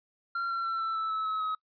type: tone with pitch steps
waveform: triangle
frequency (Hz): 1376 / 1361 / 1346.1 / 1331.4 / 1316.9 / 1302.5 / 1288.3 / 1274.2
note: F6 / F6 / E6 / E6 / E6 / E6 / E6 / D#6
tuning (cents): -26 / -45 / +36 / +17 / -2 / -21 / -40 / +41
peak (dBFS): -27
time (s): 0.35-1.55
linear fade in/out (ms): 5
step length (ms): 150
effects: noise-tail reverb RT60 0.1 s tail -24 dB re dry + resampled to 11025 Hz